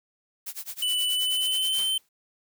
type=noise with tremolo; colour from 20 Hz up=blue; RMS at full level=-34 dBFS; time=0.46-1.81 s; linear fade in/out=10 ms; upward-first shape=sine; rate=9.4 Hz; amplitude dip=95%
type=tone with pitch glide; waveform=square; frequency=2981 to 3088 Hz; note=F#7 to G7; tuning=+12 to -27 cents; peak=-24 dBFS; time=0.82-1.98 s; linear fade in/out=5 ms; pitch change=+61 cents; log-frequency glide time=1.09-1.83 s
type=noise with exponential decay; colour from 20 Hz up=white; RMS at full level=-34 dBFS; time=1.78-2.09 s; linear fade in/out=5 ms; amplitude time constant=67 ms
effects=none